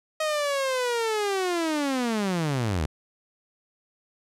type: linear sweep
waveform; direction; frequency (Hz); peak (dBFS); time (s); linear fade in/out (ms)
sawtooth; down; 630 to 69.3; -20; 0.2-2.86; 5
effects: low-pass 10000 Hz 12 dB/octave